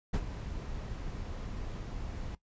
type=noise with ADSR envelope; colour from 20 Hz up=brown; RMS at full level=-28 dBFS; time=0.13-2.35 s; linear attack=13 ms; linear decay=53 ms; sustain=-11 dB; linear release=3 ms; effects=noise-tail reverb RT60 0.1 s tail -17 dB re dry + resampled to 16000 Hz